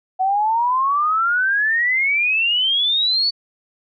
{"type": "exponential sweep", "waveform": "sine", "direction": "up", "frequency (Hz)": [740, 4531], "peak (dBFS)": -15, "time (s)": [0.19, 3.31], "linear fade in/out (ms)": 20, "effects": []}